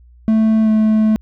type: tone with pitch glide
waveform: triangle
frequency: 220 to 217.1 Hz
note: A3 to A3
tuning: 0 to -23 cents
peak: -8 dBFS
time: 0.28-1.16 s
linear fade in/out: 0 ms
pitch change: -23 cents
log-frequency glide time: 0.63-0.69 s
effects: added 60 Hz sine -42 dBFS peak until 1.21 s